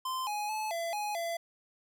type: tone with pitch steps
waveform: square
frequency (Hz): 1036 / 835 / 862 / 674 / 835 / 676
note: C6 / G#5 / A5 / E5 / G#5 / E5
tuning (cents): -17 / +9 / -36 / +38 / +9 / +43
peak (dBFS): -33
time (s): 0.05-1.37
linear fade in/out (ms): 5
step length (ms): 220
effects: none